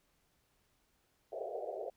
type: band-pass noise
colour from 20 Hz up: white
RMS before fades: -41 dBFS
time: 1.32-1.9 s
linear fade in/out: 10 ms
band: 380 to 730 Hz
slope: 96 dB/octave
effects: pink hiss -75 dBFS RMS until 1.96 s